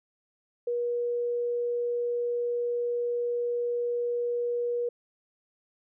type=tone; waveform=sine; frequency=480 Hz; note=B4; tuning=49 cents flat; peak=-26 dBFS; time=0.67-4.89 s; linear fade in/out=5 ms; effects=none